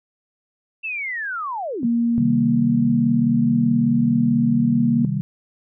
sine linear sweep, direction down, 2704 to 132.4 Hz, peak -24 dBFS, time 0.83-1.87 s, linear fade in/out 20 ms
sine tone, 234.4 Hz, A#3, 10 cents sharp, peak -16 dBFS, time 1.83-5.05 s, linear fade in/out 2 ms
sine chord, C minor, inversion none, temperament equal, 130.81 / 155.56 / 196 Hz, C3 / Eb3 / G3, 0 / 0 / 0 cents, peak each -24 dBFS, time 2.18-5.21 s, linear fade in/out 0 ms
effects none

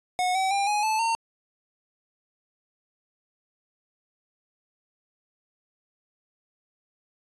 square tone with pitch steps, 730 / 763.2 / 797.9 / 834.2 / 872.1 / 911.8 Hz, F#5 / G5 / G5 / G#5 / A5 / A#5, -24 / -47 / +30 / +7 / -16 / -39 cents, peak -23 dBFS, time 0.19-1.15 s, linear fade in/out 0 ms, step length 160 ms, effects resampled to 24000 Hz

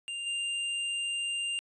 square tone with level steps, 2794 Hz, F7, in tune, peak -35 / -31 dBFS, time 0.08-1.59 s, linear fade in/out 0 ms, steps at 0.26 s, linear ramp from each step 10 ms, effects resampled to 22050 Hz

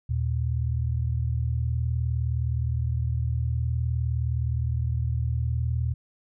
sine tone pair together, 79.22 / 118.7 Hz, D#2 / A#2, +32 / +32 cents, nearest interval perfect fifth, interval 700 cents, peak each -26 dBFS, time 0.09-5.94 s, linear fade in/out 10 ms, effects none

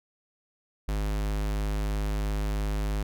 square tone, 51.5 Hz, G#1, 14 cents flat, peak -27 dBFS, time 0.88-3.03 s, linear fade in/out 5 ms, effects none

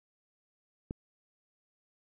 click, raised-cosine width 3 ms, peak -23 dBFS, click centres 0.909 s, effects none

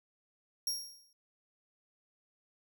sawtooth tone with exponential decay, 5588 Hz, F8, in tune, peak -27 dBFS, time 0.67-1.13 s, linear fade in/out 2 ms, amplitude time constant 99 ms, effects none

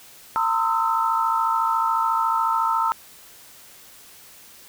sine tone cluster, 910 / 1030 / 1267 / 1321 Hz, A#5 / C6 / D#6 / E6, -42 / -28 / +31 / +3 cents, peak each -22 / -27 / -28 / -23 dBFS, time 0.36-2.92 s, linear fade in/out 0 ms, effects white hiss -47 dBFS RMS until 4.68 s

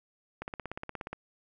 click train, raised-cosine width 0.5 ms, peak -22 dBFS, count 13, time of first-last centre 0.42-1.13 s, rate 16.9 Hz, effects none

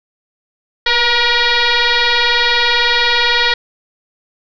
sine tone with frequency modulation, 943 Hz, A#5, 20 cents sharp, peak -10 dBFS, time 0.86-3.54 s, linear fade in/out 5 ms, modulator 476 Hz, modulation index 7.2, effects none

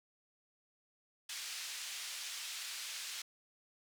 pink band-pass noise, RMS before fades -44 dBFS, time 1.29-3.22 s, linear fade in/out 5 ms, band 2700 to 8200 Hz, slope 12 dB/octave, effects none

